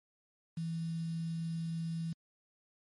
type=tone with quantisation; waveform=sine; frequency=164.81 Hz; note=E3; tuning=in tune; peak=-34 dBFS; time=0.57-2.13 s; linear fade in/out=5 ms; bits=9; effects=MP3 48 kbps